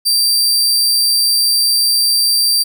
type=tone; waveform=sawtooth; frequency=4693 Hz; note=D8; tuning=2 cents flat; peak=-8 dBFS; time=0.05-2.64 s; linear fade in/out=20 ms; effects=none